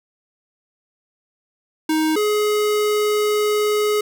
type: tone pair in turn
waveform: square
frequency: 313.5 / 420.8 Hz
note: D#4 / G#4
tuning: +13 / +23 cents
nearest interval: perfect fourth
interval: 510 cents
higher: second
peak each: -17 dBFS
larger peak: neither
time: 1.89-2.16 / 2.16-4.01 s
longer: second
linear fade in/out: 5 ms
effects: none